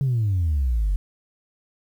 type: exponential sweep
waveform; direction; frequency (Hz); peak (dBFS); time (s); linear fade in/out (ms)
sine; down; 141.3 to 45.06; -17; 0.01-0.96; 0
effects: tanh soft clip ceiling -16 dBFS + 9-bit